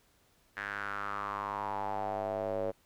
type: tone with band-pass filter sweep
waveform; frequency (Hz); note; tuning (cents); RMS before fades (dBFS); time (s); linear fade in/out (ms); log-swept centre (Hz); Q
square; 50.6; G#1; -44; -36; 0.56-2.72; 20; 1700 to 530; 5
effects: pink hiss -68 dBFS RMS until 2.85 s